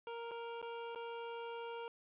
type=tone with dropouts; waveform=25% pulse; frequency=466.2 Hz; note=A#4; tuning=in tune; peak=-39 dBFS; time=0.07-1.88 s; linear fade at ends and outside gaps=1 ms; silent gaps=0.311-0.315 / 0.616-0.626 / 0.949-0.958 s; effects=resampled to 8000 Hz + 12-bit